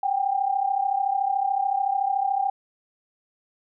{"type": "tone pair together", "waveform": "sine", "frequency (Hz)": [764, 797.7], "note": ["G5", "G5"], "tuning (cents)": [-45, 30], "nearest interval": "minor second", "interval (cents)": 75, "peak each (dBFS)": [-25, -23], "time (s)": [0.03, 2.5], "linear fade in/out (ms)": 5, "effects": []}